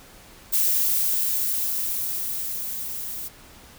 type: noise with level ramp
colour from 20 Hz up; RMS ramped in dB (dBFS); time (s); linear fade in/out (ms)
violet; -20 to -33; 0.52-3.29; 20
effects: pink hiss -48 dBFS RMS until 3.78 s